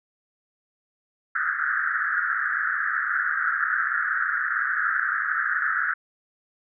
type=band-pass noise; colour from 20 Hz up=pink; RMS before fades=-25 dBFS; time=1.35-5.94 s; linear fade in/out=5 ms; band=1300 to 1800 Hz; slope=96 dB/octave; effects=none